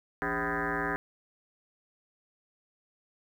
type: tone with frequency modulation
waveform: sine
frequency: 1002 Hz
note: B5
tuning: 25 cents sharp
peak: -28 dBFS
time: 0.22-0.96 s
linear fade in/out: 0 ms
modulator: 119 Hz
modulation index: 6.9
effects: 10-bit